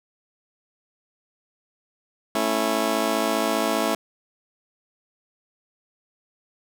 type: chord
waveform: 15% pulse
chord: A major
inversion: none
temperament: just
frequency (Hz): 220 / 275 / 330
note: A3 / C#4 / E4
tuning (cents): 0 / -14 / +2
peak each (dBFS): -20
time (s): 2.35-3.95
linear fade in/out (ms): 2
effects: none